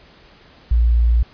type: tone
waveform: sine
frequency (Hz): 58.27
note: A#1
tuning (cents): 0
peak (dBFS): -11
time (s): 0.71-1.23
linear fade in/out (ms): 5
effects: pink hiss -48 dBFS RMS until 1.33 s + resampled to 11025 Hz